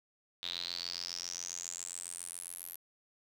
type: tone with band-pass filter sweep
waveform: square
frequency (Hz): 43.65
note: F1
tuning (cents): 0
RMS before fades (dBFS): -42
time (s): 0.43-2.76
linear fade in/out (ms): 0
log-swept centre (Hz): 3700 to 12000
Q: 8.8
effects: 10-bit